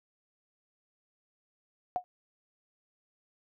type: tone with exponential decay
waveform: sine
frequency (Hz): 724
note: F#5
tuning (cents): -38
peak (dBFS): -23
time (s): 1.96-2.04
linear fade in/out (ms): 0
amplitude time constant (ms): 17
effects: none